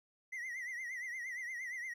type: tone with vibrato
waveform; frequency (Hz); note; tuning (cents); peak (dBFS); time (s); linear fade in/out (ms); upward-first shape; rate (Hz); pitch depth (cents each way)
triangle; 1990; B6; +13; -38; 0.32-1.94; 10; triangle; 8.6; 120
effects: none